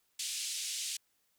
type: band-pass noise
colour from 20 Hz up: white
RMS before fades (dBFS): -38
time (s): 0.19-0.97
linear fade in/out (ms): 5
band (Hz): 2700 to 8800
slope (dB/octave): 24
effects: white hiss -75 dBFS RMS until 1.38 s